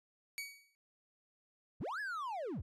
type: tone with exponential decay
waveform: sawtooth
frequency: 2258 Hz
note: C#7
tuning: 31 cents sharp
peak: -34 dBFS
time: 0.38-0.75 s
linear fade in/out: 0 ms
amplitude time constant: 79 ms
type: linear two-way sweep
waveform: triangle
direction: up then down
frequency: 42.4 to 1739 to 42.4 Hz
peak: -36 dBFS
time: 1.8-2.62 s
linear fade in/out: 10 ms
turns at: 2 s
effects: resampled to 32000 Hz